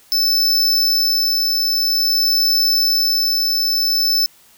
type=tone with tremolo; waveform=square; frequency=5274 Hz; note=E8; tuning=in tune; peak=-13 dBFS; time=0.12-4.26 s; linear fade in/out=0 ms; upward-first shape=sine; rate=0.51 Hz; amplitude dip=25%; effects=white hiss -50 dBFS RMS until 4.57 s